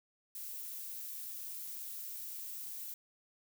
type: noise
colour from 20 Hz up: violet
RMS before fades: -44 dBFS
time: 0.35-2.94 s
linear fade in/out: 2 ms
effects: none